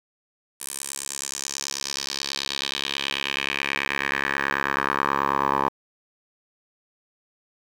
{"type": "tone with band-pass filter sweep", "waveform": "10% pulse", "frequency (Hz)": 69.3, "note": "C#2", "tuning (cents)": 0, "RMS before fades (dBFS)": -27, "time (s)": [0.6, 5.69], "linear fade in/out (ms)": 10, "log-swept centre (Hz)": [9800, 930], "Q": 2.7, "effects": ["8-bit"]}